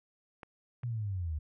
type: clicks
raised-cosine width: 0.5 ms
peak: -30 / -37 dBFS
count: 2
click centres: 0.432 / 0.834 s
type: linear sweep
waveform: sine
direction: down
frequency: 123.9 to 72.5 Hz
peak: -32 dBFS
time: 0.83-1.39 s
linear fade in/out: 10 ms
effects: none